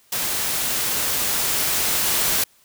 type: noise with level ramp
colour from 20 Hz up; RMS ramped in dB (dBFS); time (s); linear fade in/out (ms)
white; -24 to -20; 0.12-2.44; 5
effects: white hiss -57 dBFS RMS until 2.64 s